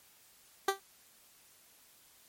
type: tone with exponential decay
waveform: 15% pulse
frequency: 390.8 Hz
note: G4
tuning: 5 cents flat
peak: -17 dBFS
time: 0.68-0.8 s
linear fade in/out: 5 ms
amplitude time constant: 26 ms
effects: white hiss -62 dBFS RMS until 2.28 s + MP3 64 kbps